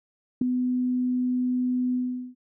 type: tone with ADSR envelope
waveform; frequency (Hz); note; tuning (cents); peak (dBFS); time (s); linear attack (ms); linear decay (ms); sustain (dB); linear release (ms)
sine; 250.6; B3; +25; -15; 0.41-2.35; 7; 3; -7; 410
effects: none

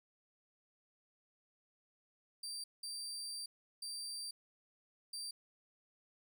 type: tone bursts at uneven times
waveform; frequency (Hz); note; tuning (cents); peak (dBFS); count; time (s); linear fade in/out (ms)
30% pulse; 4691; D8; -3; -39; 4; 2.43-2.64 / 2.83-3.46 / 3.82-4.31 / 5.13-5.31; 5
effects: none

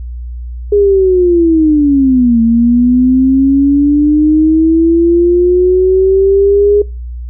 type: linear two-way sweep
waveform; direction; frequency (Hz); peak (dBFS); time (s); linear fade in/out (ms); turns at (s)
sine; down then up; 413.8 to 227 to 413.8; -5; 0.72-6.82; 5; 2.41
effects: noise-tail reverb RT60 0.3 s tail -25 dB re dry + added 60 Hz sine -20 dBFS peak until 7.29 s

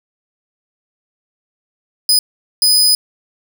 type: tone bursts at uneven times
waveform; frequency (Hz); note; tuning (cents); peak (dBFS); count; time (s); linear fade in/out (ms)
sawtooth; 4997; D#8; +7; -6; 2; 2.09-2.19 / 2.62-2.95; 2
effects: none

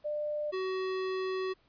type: tone pair in turn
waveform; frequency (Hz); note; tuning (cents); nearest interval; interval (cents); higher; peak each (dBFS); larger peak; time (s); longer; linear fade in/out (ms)
sine / square; 597 / 376.1; D5 / F#4; +28 / +28; minor sixth; 800; first; -31 / -32; first; 0.04-0.52 / 0.52-1.54; second; 20
effects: pink hiss -68 dBFS RMS until 1.68 s + resampled to 11025 Hz

